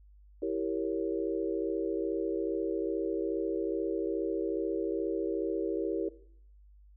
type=chord; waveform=sine; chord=E diminished seventh; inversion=none; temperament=equal; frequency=329.6 / 392 / 466.2 / 554.4 Hz; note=E4 / G4 / Bb4 / Db5; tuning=0 / 0 / 0 / 0 cents; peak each=-34 / -34 / -35 / -39 dBFS; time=0.42-6.09 s; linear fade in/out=5 ms; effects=noise-tail reverb RT60 0.6 s tail -17 dB re dry + added 50 Hz sine -54 dBFS peak until 6.96 s